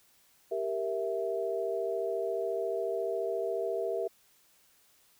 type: chord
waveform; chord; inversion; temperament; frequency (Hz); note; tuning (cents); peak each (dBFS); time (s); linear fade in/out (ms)
sine; E diminished; first; equal; 392 / 466.2 / 659.3; G4 / Bb4 / E5; 0 / 0 / 0; -34; 0.51-4.08; 10
effects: white hiss -65 dBFS RMS until 5.19 s